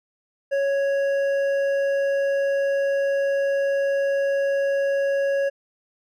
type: tone with hard clipping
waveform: sine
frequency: 554.4 Hz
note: C#5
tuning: in tune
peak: -21 dBFS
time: 0.51-5.5 s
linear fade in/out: 20 ms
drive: 7 dB
effects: none